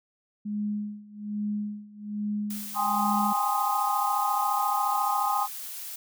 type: tone with tremolo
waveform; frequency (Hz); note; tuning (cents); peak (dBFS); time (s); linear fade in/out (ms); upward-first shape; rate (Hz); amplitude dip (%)
sine; 208.4; G#3; +6; -26; 0.45-3.33; 10; sine; 1.2; 90
type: noise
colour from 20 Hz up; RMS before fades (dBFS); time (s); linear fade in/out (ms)
blue; -38; 2.5-5.96; 5
type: chord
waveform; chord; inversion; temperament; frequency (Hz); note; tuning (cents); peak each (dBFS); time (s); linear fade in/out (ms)
sine; Ab major seventh; third; equal with one note detuned; 796.3 / 830.6 / 1046.5 / 1244.5; G5 / Ab5 / C6 / Eb6; +27 / 0 / 0 / 0; -29; 2.74-5.48; 50
effects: none